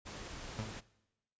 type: noise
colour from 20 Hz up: pink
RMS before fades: -46 dBFS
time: 0.05-0.81 s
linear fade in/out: 20 ms
type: tone with exponential decay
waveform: 30% pulse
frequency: 109 Hz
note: A2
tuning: 16 cents flat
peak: -30 dBFS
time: 0.59-0.81 s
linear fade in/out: 0 ms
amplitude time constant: 46 ms
effects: noise-tail reverb RT60 0.9 s tail -19 dB re dry + resampled to 16000 Hz